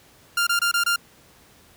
sawtooth tone bursts, 1396.9 Hz, F6, in tune, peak -15 dBFS, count 5, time 0.37-0.961 s, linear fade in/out 5 ms, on 99 ms, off 24 ms, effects pink hiss -53 dBFS RMS until 1.76 s + high-pass 60 Hz 12 dB/octave

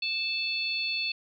harmonic tone, 878 Hz, A5, 4 cents flat, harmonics 3 / 4 / 5, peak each -30 / -36 / -32 dBFS, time 0.02-1.12 s, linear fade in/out 5 ms, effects none

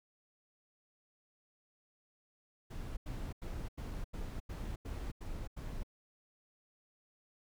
brown noise bursts, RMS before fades -41 dBFS, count 9, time 2.7-5.834 s, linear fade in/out 10 ms, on 270 ms, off 88 ms, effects none

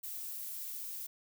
violet noise, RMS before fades -42 dBFS, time 0.03-1.07 s, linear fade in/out 10 ms, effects none

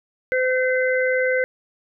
harmonic tone, 512 Hz, C5, 38 cents flat, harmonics 1 / 3 / 4, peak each -19 / -24 / -25 dBFS, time 0.32-1.44 s, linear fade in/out 0 ms, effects none

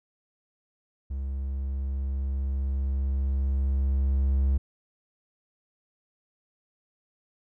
triangle tone with level ramp, 67.6 Hz, C#2, 43 cents flat, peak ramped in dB -27 to -18 dBFS, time 1.1-4.58 s, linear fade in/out 10 ms, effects none

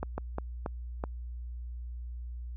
slowing click train, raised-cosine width 1 ms, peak -19 dBFS, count 5, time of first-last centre 0.03-1.039 s, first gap 150 ms, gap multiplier 1.36, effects added 60 Hz sine -37 dBFS peak until 2.56 s

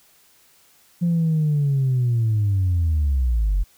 sine linear sweep, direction down, 174.61 to 43.11 Hz, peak -15 dBFS, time 1.01-3.64 s, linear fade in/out 20 ms, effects tanh soft clip ceiling -14 dBFS + white hiss -56 dBFS RMS until 3.77 s

